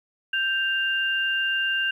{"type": "tone pair together", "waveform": "sine", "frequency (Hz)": [1568.1, 2794], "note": ["G6", "F7"], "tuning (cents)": [0, 0], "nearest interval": "minor seventh", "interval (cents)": 1000, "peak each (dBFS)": [-24, -25], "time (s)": [0.33, 1.91], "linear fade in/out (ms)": 5, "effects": ["10-bit"]}